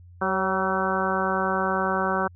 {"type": "harmonic tone with a mistuned harmonic", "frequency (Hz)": 190.1, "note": "F#3", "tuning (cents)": 47, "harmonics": [1, 2, 3, 4, 5, 6, 7, 8], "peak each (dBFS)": [-30, -30, -30, -30, -30, -30, -30, -30], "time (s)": [0.21, 2.28], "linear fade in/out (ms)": 10, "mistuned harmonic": 3, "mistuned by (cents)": -31, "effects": ["added 88 Hz sine -45 dBFS peak until 2.35 s"]}